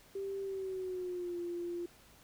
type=tone with pitch glide; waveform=sine; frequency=392 to 347.2 Hz; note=G4 to F4; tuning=0 to -10 cents; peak=-36 dBFS; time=0.15-1.86 s; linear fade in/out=5 ms; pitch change=-210 cents; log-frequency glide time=0.42-1.39 s; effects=pink hiss -61 dBFS RMS until 2.23 s